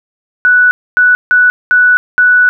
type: tone bursts at uneven times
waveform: sine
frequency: 1480 Hz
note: F#6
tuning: in tune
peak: -4 dBFS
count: 5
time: 0.45-0.71 / 0.97-1.15 / 1.31-1.5 / 1.71-1.97 / 2.18-2.49 s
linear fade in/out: 0 ms
effects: none